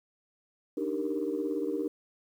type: chord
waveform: sine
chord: Eb major seventh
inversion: third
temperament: equal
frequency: 293.7 / 311.1 / 392 / 466.2 Hz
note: D4 / Eb4 / G4 / Bb4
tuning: 0 / 0 / 0 / 0 cents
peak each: -34 dBFS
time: 0.77-1.88 s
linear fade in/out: 5 ms
effects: tanh soft clip ceiling -20 dBFS + 10-bit